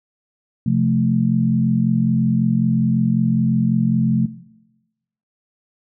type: chord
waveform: sine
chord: F major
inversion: second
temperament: equal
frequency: 130.81 / 174.61 / 220 Hz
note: C3 / F3 / A3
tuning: 0 / 0 / 0 cents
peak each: -19 dBFS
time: 0.66-4.26 s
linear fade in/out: 5 ms
effects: noise-tail reverb RT60 1.0 s tail -18 dB re dry